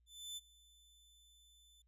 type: tone with ADSR envelope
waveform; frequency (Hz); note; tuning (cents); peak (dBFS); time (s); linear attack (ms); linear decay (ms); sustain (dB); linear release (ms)
sawtooth; 3520; A7; 0; -40; 0.06-1.82; 310; 29; -22; 4
effects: added 59 Hz sine -70 dBFS peak until 1.87 s + resampled to 32000 Hz